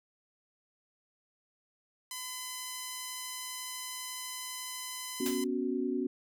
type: tone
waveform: 5% pulse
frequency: 1014 Hz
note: B5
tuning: 45 cents sharp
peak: -26 dBFS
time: 2.11-5.44 s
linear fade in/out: 2 ms
type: chord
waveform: sine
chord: B suspended second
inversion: none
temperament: equal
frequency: 246.9 / 277.2 / 370 Hz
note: B3 / C#4 / F#4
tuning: 0 / 0 / 0 cents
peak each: -34 / -34 / -34 dBFS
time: 5.2-6.07 s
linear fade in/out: 5 ms
type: noise with exponential decay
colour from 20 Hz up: white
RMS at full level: -35 dBFS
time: 5.26-5.47 s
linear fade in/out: 0 ms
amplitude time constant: 45 ms
effects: none